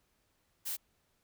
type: noise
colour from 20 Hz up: blue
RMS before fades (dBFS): -37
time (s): 0.65-0.77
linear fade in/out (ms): 20
effects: pink hiss -75 dBFS RMS until 1.23 s